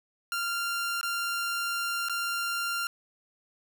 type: tone with dropouts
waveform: sawtooth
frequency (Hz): 1389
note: F6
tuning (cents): -10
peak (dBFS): -25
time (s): 0.32-2.87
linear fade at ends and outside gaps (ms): 1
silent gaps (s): 1.012-1.03 / 2.086-2.096
effects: none